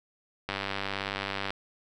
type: click train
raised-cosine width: 0.3 ms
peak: -15 dBFS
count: 101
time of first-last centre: 0.49-1.505 s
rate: 98.5 Hz
effects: none